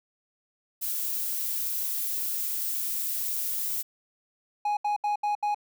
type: noise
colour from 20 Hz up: violet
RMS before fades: -30 dBFS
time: 0.81-3.83 s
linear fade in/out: 20 ms
type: tone bursts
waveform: triangle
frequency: 830.6 Hz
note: G#5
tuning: in tune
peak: -22 dBFS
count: 5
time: 4.65-5.546 s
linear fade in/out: 5 ms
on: 120 ms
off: 74 ms
effects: none